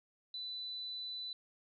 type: tone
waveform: sine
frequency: 3990 Hz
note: B7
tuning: 17 cents sharp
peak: -40 dBFS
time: 0.34-1.33 s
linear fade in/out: 2 ms
effects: none